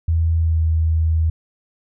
sine tone with pitch glide, 82 to 80.45 Hz, E2 to E2, -9 to -42 cents, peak -14 dBFS, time 0.08-1.3 s, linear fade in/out 5 ms, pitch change -33 cents, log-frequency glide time 0.38-0.62 s, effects none

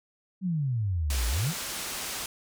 sine exponential two-way sweep, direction down then up, 196 to 55 to 196 Hz, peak -25 dBFS, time 0.41-1.54 s, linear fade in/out 50 ms, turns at 1.28 s
white low-pass noise, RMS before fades -35 dBFS, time 1.1-2.26 s, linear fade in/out 2 ms, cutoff 9800 Hz, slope 12 dB/octave
effects none

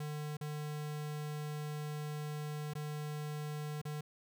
square tone with dropouts, 150 Hz, D3, 37 cents sharp, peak -39 dBFS, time 0-4.01 s, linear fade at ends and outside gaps 5 ms, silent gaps 0.37-0.41 / 2.736-2.752 / 3.816-3.852 s, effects none

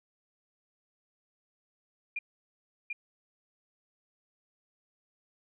sine tone with echo, 2416 Hz, D7, 48 cents sharp, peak -31 dBFS, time 2.16-2.19 s, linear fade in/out 5 ms, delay 740 ms, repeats 1, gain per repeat -2 dB, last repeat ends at 2.93 s, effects none

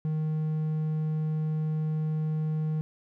triangle tone, 155.6 Hz, D#3, in tune, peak -24 dBFS, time 0.05-2.81 s, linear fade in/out 0 ms, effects none

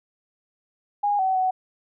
sine tone with pitch steps, 820 / 758 / 747 Hz, G#5 / F#5 / F#5, -22 / +42 / +16 cents, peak -19 dBFS, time 1.03-1.51 s, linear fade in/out 10 ms, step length 160 ms, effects none

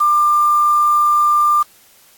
sine tone with quantisation, 1193 Hz, D6, 27 cents sharp, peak -10 dBFS, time 0-1.63 s, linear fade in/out 10 ms, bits 5, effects white hiss -49 dBFS RMS until 2.17 s + AAC 64 kbps

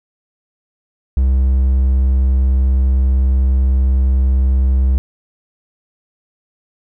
triangle tone, 65.41 Hz, C2, in tune, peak -8 dBFS, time 1.17-4.98 s, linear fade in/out 0 ms, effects none

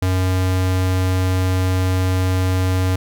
square tone, 92.7 Hz, F#2, 4 cents sharp, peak -16 dBFS, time 0.02-2.96 s, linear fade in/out 5 ms, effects none

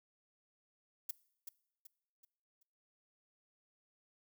violet noise with echo, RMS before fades -38 dBFS, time 1.09-1.11 s, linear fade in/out 5 ms, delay 380 ms, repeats 4, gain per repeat -8 dB, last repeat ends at 2.63 s, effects noise-tail reverb RT60 0.7 s tail -21 dB re dry

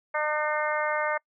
harmonic tone, 302.8 Hz, D#4, 47 cents flat, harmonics 2 / 3 / 4 / 5 / 6 / 7, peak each -29 / -31 / -32 / -33 / -34 / -34 dBFS, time 0.14-1.18 s, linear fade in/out 10 ms, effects noise-tail reverb RT60 0.1 s tail -26 dB re dry

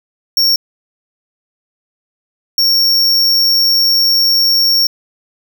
square tone bursts at uneven times, 5510 Hz, F8, 24 cents flat, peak -9 dBFS, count 2, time 0.37-0.56 / 2.58-4.87 s, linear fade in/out 2 ms, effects none

